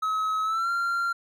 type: tone with pitch glide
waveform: triangle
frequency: 1282 to 1382 Hz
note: E6 to F6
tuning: -49 to -19 cents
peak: -22 dBFS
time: 0.02-1.13 s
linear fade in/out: 10 ms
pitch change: +130 cents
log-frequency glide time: 0.43-0.7 s
effects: none